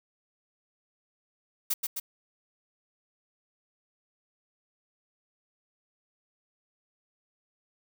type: noise with echo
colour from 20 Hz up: blue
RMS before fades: -27 dBFS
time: 1.7-1.74 s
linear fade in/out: 10 ms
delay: 130 ms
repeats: 2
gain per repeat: -3 dB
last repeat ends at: 2 s
effects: none